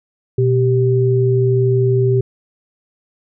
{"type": "tone pair together", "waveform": "sine", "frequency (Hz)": [122.8, 389.9], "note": ["B2", "G4"], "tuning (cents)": [-9, -9], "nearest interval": "octave + minor sixth", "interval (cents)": 2000, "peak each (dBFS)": [-13, -15], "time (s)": [0.38, 2.21], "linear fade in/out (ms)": 5, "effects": []}